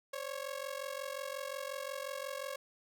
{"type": "ring-modulated tone", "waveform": "sawtooth", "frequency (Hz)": 550, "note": "C#5", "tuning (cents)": -14, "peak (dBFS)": -32, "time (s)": [0.13, 2.56], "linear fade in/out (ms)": 5, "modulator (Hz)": 22.8, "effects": []}